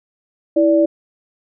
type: tone pair together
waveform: sine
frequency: 327.1 / 582.8 Hz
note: E4 / D5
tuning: -13 / -13 cents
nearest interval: minor seventh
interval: 1000 cents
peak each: -13 dBFS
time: 0.56-0.86 s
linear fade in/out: 10 ms
effects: none